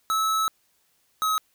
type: tone pair in turn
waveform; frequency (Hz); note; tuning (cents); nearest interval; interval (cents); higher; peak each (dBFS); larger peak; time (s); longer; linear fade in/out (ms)
square; 1300 / 1276.2; E6 / D#6; -24 / +44; unison; 32; first; -22; neither; 0.1-0.48 / 1.22-1.38; first; 0
effects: white hiss -67 dBFS RMS until 1.54 s